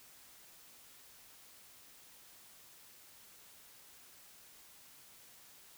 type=silence; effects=white hiss -59 dBFS RMS until 5.77 s